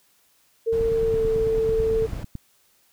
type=tone with pitch glide; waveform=sine; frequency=454.5 to 445.7 Hz; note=A#4 to A4; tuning=-44 to +22 cents; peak=-19 dBFS; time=0.66-2.07 s; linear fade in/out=20 ms; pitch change=-34 cents; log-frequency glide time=0.89-1.25 s
type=noise; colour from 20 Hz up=brown; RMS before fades=-32 dBFS; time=0.72-2.24 s; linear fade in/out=10 ms
type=click train; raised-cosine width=5 ms; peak=-20 dBFS; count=15; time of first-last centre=0.81-2.354 s; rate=9.07 Hz
effects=white hiss -62 dBFS RMS until 2.92 s